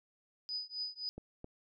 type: tone with tremolo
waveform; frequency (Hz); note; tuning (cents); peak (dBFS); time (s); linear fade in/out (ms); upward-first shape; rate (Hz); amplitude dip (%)
sine; 4978; D#8; 0; -34; 0.49-1.09; 0; triangle; 3.8; 100
type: clicks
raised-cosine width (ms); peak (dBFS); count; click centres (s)
2; -32; 2; 1.18 / 1.444
effects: none